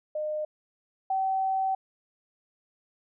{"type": "tone pair in turn", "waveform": "sine", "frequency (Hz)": [610, 766.4], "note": ["D#5", "G5"], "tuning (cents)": [-34, -39], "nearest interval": "major third", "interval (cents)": 395, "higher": "second", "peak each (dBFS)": [-28, -24], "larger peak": "second", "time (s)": [[0.15, 0.45], [1.1, 1.75]], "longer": "second", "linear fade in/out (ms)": 5, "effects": []}